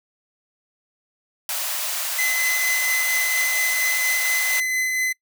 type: high-pass noise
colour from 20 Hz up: white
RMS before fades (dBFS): -26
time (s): 1.49-4.6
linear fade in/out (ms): 2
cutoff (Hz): 550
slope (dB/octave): 96
type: tone with tremolo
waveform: 45% pulse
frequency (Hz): 2031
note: B6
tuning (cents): +48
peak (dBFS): -19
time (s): 2.18-5.13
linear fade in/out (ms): 10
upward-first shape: triangle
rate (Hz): 4.3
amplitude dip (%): 30
effects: noise-tail reverb RT60 0.1 s tail -23 dB re dry